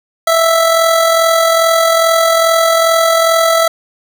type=tone with amplitude modulation; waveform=25% pulse; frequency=659.3 Hz; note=E5; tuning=in tune; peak=-3 dBFS; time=0.27-3.68 s; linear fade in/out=5 ms; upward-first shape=sine; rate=42.4 Hz; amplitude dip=40%; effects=none